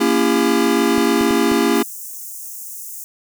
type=chord; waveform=square; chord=A# diminished seventh; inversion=none; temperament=just; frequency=233.1 / 279.7 / 335.6 / 402.8 Hz; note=A#3 / C#4 / E4 / G4; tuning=0 / +16 / +31 / +47 cents; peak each=-20 dBFS; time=0-1.83 s; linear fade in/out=10 ms
type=clicks; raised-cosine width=2 ms; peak=-14 dBFS; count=4; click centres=0.98 / 1.211 / 1.308 / 1.517 s
type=high-pass noise; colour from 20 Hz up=white; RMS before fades=-32 dBFS; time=1.75-3.04 s; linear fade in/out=0 ms; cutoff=6100 Hz; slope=48 dB/octave
effects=none